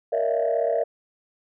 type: tone cluster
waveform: sine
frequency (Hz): 467 / 571 / 640 / 676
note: A#4 / D5 / D#5 / E5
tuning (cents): +3 / -49 / +49 / +43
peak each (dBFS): -25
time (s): 0.12-0.84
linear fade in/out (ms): 10
effects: tanh soft clip ceiling -14 dBFS